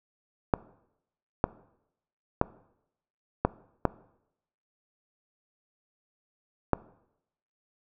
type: clicks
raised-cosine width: 1 ms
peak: -7 dBFS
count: 6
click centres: 0.538 / 1.441 / 2.414 / 3.45 / 3.853 / 6.733 s
effects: noise-tail reverb RT60 0.8 s tail -20 dB re dry